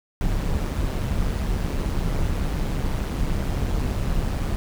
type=noise with amplitude modulation; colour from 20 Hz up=brown; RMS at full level=-21 dBFS; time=0.21-4.56 s; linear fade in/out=0 ms; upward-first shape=sine; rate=140 Hz; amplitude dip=60%; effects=none